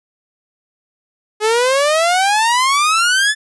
sawtooth exponential sweep, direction up, 420 to 1760 Hz, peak -8 dBFS, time 1.4-3.35 s, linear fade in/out 50 ms, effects resampled to 24000 Hz

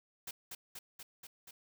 white noise with echo, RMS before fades -43 dBFS, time 0.27-0.31 s, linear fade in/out 5 ms, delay 240 ms, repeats 5, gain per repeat -2 dB, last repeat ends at 1.51 s, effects none

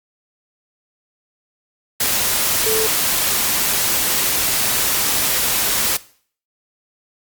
sine tone in noise, 440 Hz, A4, in tune, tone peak -18 dBFS, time 2.66-2.87 s, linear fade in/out 5 ms, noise white, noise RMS -18 dBFS, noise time 2-5.97 s, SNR -3 dB, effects noise-tail reverb RT60 0.5 s tail -19 dB re dry + Opus 48 kbps

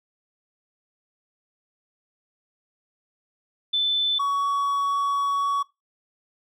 sine / triangle tone pair in turn, 3520 / 1124.5 Hz, A7 / C#6, 0 / +24 cents, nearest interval octave + minor sixth, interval 1976 cents, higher first, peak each -19 dBFS, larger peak neither, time 3.73-4.19 / 4.19-5.63 s, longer second, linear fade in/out 10 ms, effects noise-tail reverb RT60 0.2 s tail -19 dB re dry

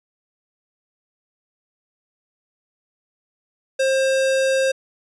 square tone, 532 Hz, C5, 29 cents sharp, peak -17 dBFS, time 3.79-4.72 s, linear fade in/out 10 ms, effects resampled to 22050 Hz

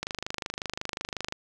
click train, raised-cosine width 0.2 ms, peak -14 dBFS, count 34, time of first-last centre 0.03-1.324 s, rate 25.5 Hz, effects none

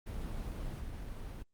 brown noise with level steps, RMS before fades -39 / -42 dBFS, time 0.06-1.43 s, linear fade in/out 10 ms, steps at 0.8 s, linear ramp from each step 5 ms, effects Opus 24 kbps

